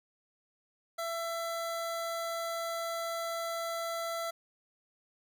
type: tone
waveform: 25% pulse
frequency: 669 Hz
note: E5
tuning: 25 cents sharp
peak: -30 dBFS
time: 0.98-4.31 s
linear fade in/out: 10 ms
effects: none